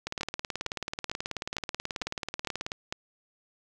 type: two click trains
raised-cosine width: 0.2 ms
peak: -15 / -14 dBFS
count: 50 / 7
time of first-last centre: 0.07-2.719 / 0.21-2.925 s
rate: 18.5 / 2.21 Hz
effects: none